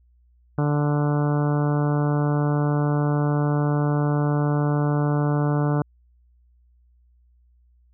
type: harmonic tone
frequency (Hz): 146.83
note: D3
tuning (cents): 0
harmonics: 1 / 2 / 3 / 4 / 5 / 6 / 7 / 8 / 9 / 10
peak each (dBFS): -20 / -26 / -30 / -32 / -34 / -36 / -37 / -38 / -39 / -40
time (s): 0.58-5.82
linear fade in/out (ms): 2
effects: added 60 Hz sine -55 dBFS peak until 7.93 s